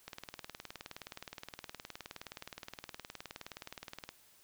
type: click train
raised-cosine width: 0.2 ms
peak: -26 dBFS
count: 78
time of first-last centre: 0.08-4.09 s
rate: 19.2 Hz
effects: white hiss -64 dBFS RMS until 4.43 s